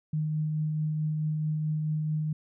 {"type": "tone with tremolo", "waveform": "sine", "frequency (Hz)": 154.1, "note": "D#3", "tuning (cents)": -16, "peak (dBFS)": -25, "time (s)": [0.13, 2.33], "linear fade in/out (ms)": 5, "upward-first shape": "triangle", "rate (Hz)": 4.6, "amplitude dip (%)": 25, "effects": []}